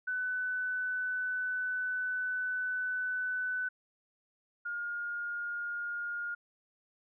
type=tone pair in turn; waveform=sine; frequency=1500 / 1421.3 Hz; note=F#6 / F6; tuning=+23 / +30 cents; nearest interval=minor second; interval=93 cents; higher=first; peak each=-31 / -34 dBFS; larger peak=first; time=0.07-3.69 / 4.65-6.35 s; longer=first; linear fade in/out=10 ms; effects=none